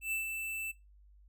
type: tone with ADSR envelope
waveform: square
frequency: 2651 Hz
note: E7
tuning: 9 cents sharp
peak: -32 dBFS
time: 0.01-0.72 s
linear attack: 110 ms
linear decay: 130 ms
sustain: -5 dB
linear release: 16 ms
effects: noise-tail reverb RT60 0.2 s tail -17 dB re dry + added 50 Hz sine -57 dBFS peak until 1.28 s